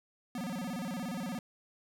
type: tone with vibrato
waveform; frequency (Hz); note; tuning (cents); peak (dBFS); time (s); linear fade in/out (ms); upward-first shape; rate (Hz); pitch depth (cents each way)
square; 211.3; G#3; +30; -36; 0.35-1.39; 2; square; 17; 260
effects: none